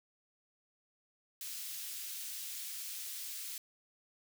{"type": "high-pass noise", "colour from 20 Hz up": "white", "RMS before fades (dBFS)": -43, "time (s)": [1.41, 3.58], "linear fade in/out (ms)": 2, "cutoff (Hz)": 2800, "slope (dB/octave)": 12, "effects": []}